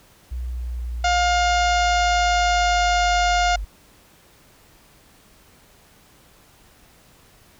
sine exponential sweep, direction down, 62.1 to 49.54 Hz, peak -25 dBFS, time 0.31-3.65 s, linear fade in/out 10 ms
harmonic tone, 709 Hz, F5, 26 cents sharp, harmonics 1 / 2 / 3 / 4 / 5 / 6 / 7 / 8 / 9 / 10, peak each -18 / -24 / -28 / -30 / -32 / -34 / -35 / -36 / -37 / -38 dBFS, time 1.04-3.56 s, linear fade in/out 5 ms
effects pink hiss -53 dBFS RMS until 7.59 s

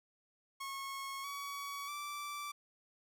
sawtooth tone with pitch steps, 1093 / 1128.9 / 1166 Hz, C#6 / C#6 / D6, -25 / +31 / -13 cents, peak -37 dBFS, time 0.6-2.52 s, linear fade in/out 10 ms, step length 640 ms, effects none

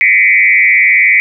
sine tone with frequency modulation, 2157 Hz, C#7, 48 cents flat, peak -5 dBFS, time 0.01-1.2 s, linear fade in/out 0 ms, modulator 101 Hz, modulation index 2.1, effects none

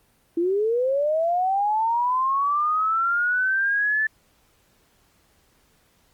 sine linear sweep, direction up, 328.2 to 1760 Hz, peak -19 dBFS, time 0.37-4.07 s, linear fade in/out 5 ms, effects pink hiss -62 dBFS RMS until 6.13 s + Opus 32 kbps

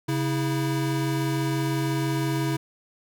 square tone pair together, 136.9 / 324.7 Hz, C#3 / E4, -21 / -26 cents, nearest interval octave + minor third, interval 1495 cents, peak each -26 / -28 dBFS, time 0.08-2.57 s, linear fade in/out 10 ms, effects none

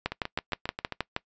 two click trains, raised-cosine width 0.3 ms, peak -16 / -11 dBFS, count 7 / 8, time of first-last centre 0.12-0.923 / 0.06-1.164 s, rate 7.47 / 6.34 Hz, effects noise-tail reverb RT60 0.1 s tail -22 dB re dry + resampled to 16000 Hz

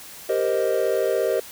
triangle chord, C minor seventh, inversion second, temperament equal, 392 / 466.2 / 523.3 / 622.3 Hz, G4 / Bb4 / C5 / Eb5, 0 / 0 / 0 / 0 cents, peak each -23 dBFS, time 0.29-1.4 s, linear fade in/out 5 ms, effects white hiss -41 dBFS RMS until 1.51 s

